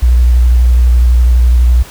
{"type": "tone with vibrato", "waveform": "sine", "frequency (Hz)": 60.7, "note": "B1", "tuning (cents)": -29, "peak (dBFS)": -4, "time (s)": [0.02, 1.83], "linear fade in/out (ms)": 10, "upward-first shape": "square", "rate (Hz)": 12, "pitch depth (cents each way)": 28, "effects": ["pink hiss -33 dBFS RMS until 1.9 s"]}